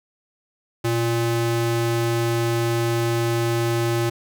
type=ring-modulated tone; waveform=square; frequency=233.1 Hz; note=A#3; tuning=in tune; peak=-17 dBFS; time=0.84-4.1 s; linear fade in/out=10 ms; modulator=114 Hz; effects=none